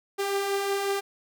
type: beating tone pair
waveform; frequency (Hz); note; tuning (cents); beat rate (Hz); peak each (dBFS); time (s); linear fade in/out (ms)
sawtooth; 392 / 397.5; G4 / G4; 0 / +24; 5.5; -31 / -22; 0.18-1.01; 20
effects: none